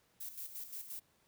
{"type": "noise with tremolo", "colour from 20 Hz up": "violet", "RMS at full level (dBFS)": -44, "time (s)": [0.2, 1], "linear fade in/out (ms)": 10, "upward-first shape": "square", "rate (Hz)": 5.7, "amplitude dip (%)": 60, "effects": ["pink hiss -72 dBFS RMS until 1.27 s", "high-pass 80 Hz 12 dB/octave"]}